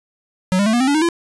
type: tone with pitch steps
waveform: square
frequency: 185 / 201.7 / 220 / 239.9 / 261.6 / 285.3 / 311.1 / 339.3 Hz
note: F#3 / G3 / A3 / A#3 / C4 / C#4 / D#4 / F4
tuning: 0 / +50 / 0 / +50 / 0 / +50 / 0 / -50 cents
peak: -14 dBFS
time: 0.52-1.088 s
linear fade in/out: 0 ms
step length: 71 ms
effects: resampled to 24000 Hz + 9-bit